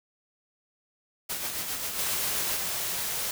white noise with tremolo, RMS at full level -31 dBFS, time 1.29-2.57 s, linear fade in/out 10 ms, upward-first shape triangle, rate 7.5 Hz, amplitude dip 45%
white band-stop noise, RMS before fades -31 dBFS, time 1.99-3.31 s, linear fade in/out 2 ms, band 220 to 320 Hz, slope 96 dB/octave
effects none

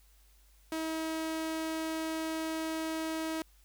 sawtooth tone, 320 Hz, D#4, 49 cents sharp, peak -29 dBFS, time 0.72-3.42 s, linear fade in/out 2 ms, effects added 50 Hz sine -60 dBFS peak until 3.64 s + white hiss -67 dBFS RMS until 3.64 s

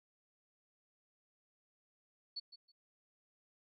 sine tone with echo, 4435 Hz, C#8, in tune, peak -39 dBFS, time 2.36-2.4 s, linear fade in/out 10 ms, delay 160 ms, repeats 2, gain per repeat -13 dB, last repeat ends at 2.72 s, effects none

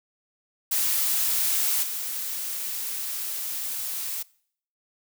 blue noise with level steps, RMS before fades -24 / -31 dBFS, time 0.71-4.23 s, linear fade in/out 10 ms, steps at 1.82 s, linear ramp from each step 20 ms, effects noise-tail reverb RT60 0.6 s tail -23 dB re dry

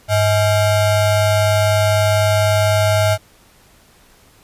square ring-modulated tone, 370 Hz, F#4, in tune, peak -10 dBFS, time 0.08-3.18 s, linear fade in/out 50 ms, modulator 268 Hz, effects pink hiss -50 dBFS RMS until 4.43 s + resampled to 32000 Hz

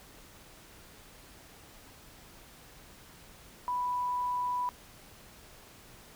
sine tone, 987.8 Hz, B5, in tune, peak -29 dBFS, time 3.68-4.69 s, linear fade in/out 0 ms, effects pink hiss -54 dBFS RMS until 6.15 s

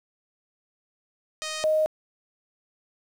5% pulse / sine tone pair in turn, 622.3 / 622.3 Hz, D#5 / D#5, 0 / 0 cents, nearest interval unison, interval 0 cents, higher neither, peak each -19 dBFS, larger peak neither, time 1.42-1.64 / 1.64-1.86 s, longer neither, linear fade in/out 0 ms, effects low-pass 11000 Hz 12 dB/octave + 8-bit

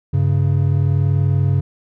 triangle tone pair together, 97.86 / 138.4 Hz, G2 / C#3, -2 / -2 cents, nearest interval tritone, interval 600 cents, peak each -14 dBFS, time 0.13-1.61 s, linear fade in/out 10 ms, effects none

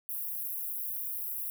white high-pass noise, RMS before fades -36 dBFS, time 0.09-1.5 s, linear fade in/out 0 ms, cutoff 11000 Hz, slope 48 dB/octave, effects none

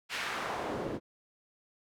pink noise with band-pass filter sweep, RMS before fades -36 dBFS, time 0.09-1 s, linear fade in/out 50 ms, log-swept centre 2700 to 260 Hz, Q 1.1, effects none

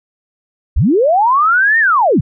sine linear two-way sweep, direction up then down, 35.55 to 1864.7 to 85.3 Hz, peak -8 dBFS, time 0.76-2.21 s, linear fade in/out 10 ms, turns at 1.79 s, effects none

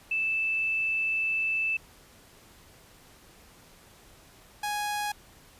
sine / sawtooth tone pair in turn, 2637 / 830.6 Hz, E7 / G#5, 0 / 0 cents, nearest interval octave + minor sixth, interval 2000 cents, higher first, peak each -25 dBFS, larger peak neither, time 0.11-1.77 / 4.63-5.12 s, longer first, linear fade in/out 5 ms, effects pink hiss -55 dBFS RMS until 5.59 s + resampled to 32000 Hz

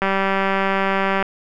click train, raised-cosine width 0.5 ms, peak -5 dBFS, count 235, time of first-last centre 0.02-1.226 s, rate 194 Hz, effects none

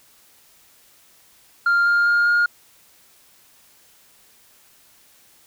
sine tone with pitch steps, 1396.9 / 1405 / 1413.1 / 1421.3 Hz, F6 / F6 / F6 / F6, 0 / +10 / +20 / +30 cents, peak -12 dBFS, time 1.66-2.46 s, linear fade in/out 5 ms, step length 200 ms, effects tanh soft clip ceiling -13 dBFS + white hiss -54 dBFS RMS until 5.46 s

